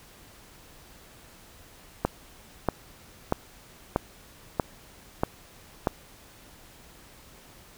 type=click train; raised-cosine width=1 ms; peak=-8 dBFS; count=7; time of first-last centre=2.05-5.872 s; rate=1.57 Hz; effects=pink hiss -52 dBFS RMS until 7.77 s